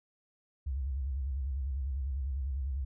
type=tone with vibrato; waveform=sine; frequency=67.3 Hz; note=C2; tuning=49 cents sharp; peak=-31 dBFS; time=0.66-2.85 s; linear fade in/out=10 ms; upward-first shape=square; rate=10 Hz; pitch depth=100 cents each way; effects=none